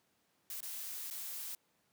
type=noise with dropouts; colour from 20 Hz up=blue; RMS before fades=-43 dBFS; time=0.5-1.55 s; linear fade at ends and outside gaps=2 ms; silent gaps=0.606-0.628 / 1.102-1.109 s; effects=pink hiss -75 dBFS RMS until 1.92 s + high-pass 150 Hz 12 dB/octave